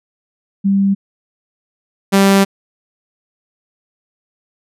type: tone pair in turn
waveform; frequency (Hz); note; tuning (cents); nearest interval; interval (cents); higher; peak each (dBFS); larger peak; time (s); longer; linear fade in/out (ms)
sine / sawtooth; 196.9 / 196.11; G3 / G3; +8 / +1; unison; 7; first; -10 / -4; second; 0.64-0.95 / 2.12-2.45; second; 20
effects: resampled to 32000 Hz